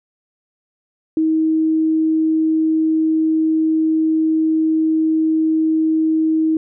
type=tone; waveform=sine; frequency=317.4 Hz; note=D#4; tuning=35 cents sharp; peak=-13 dBFS; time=1.17-6.57 s; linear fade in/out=2 ms; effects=none